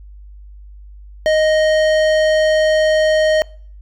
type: tone with tanh clipping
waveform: sine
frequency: 622.3 Hz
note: D#5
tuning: in tune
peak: -13 dBFS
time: 1.26-3.42 s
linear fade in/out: 0 ms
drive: 16 dB
effects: noise-tail reverb RT60 0.5 s tail -25 dB re dry + added 50 Hz sine -35 dBFS peak until 3.81 s